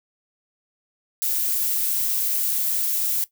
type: noise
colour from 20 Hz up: violet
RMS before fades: -23 dBFS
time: 1.22-3.24 s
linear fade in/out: 0 ms
effects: noise-tail reverb RT60 0.1 s tail -17 dB re dry